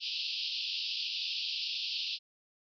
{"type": "band-pass noise", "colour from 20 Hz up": "white", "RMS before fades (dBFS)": -36, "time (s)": [0, 2.19], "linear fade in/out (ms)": 50, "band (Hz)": [2600, 5100], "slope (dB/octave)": 96, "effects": []}